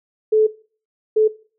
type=tone bursts at uneven times; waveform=sine; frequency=433.4 Hz; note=A4; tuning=26 cents flat; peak=-11 dBFS; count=2; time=0.32-0.47 / 1.16-1.28 s; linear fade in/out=10 ms; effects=noise-tail reverb RT60 0.4 s tail -18 dB re dry